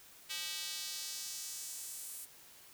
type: tone with high-pass filter sweep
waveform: square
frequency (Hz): 174.61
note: F3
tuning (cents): 0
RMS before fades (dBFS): -43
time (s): 0.29-2.26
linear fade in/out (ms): 20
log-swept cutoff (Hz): 3100 to 10000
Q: 1.4
effects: white hiss -58 dBFS RMS until 2.73 s